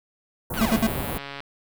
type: band-stop noise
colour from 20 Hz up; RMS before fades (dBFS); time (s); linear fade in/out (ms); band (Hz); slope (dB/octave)
pink; -29; 0.5-1.18; 5; 1000 to 11000; 24
type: click train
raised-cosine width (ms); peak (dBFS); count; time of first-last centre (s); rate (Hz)
0.3; -19; 122; 0.54-1.404; 140
type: linear sweep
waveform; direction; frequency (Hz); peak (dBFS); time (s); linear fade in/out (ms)
sawtooth; down; 1606 to 51.91; -25; 0.56-0.8; 20
type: tone bursts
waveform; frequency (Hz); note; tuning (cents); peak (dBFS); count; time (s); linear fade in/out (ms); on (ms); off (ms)
square; 222.3; A3; +18; -18; 3; 0.61-0.87; 5; 48; 58
effects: none